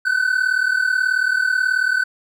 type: tone pair together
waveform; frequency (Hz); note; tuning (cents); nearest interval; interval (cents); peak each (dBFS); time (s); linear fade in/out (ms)
triangle; 1491.6 / 1530; F#6 / G6; +14 / -42; unison; 44; -17 / -17; 0.05-2.04; 10
effects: none